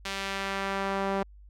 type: tone with band-pass filter sweep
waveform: sawtooth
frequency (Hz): 195.6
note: G3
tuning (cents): -4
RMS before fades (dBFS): -31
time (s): 0.05-1.23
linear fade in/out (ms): 5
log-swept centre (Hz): 3400 to 710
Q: 0.79
effects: added 50 Hz sine -48 dBFS peak until 1.49 s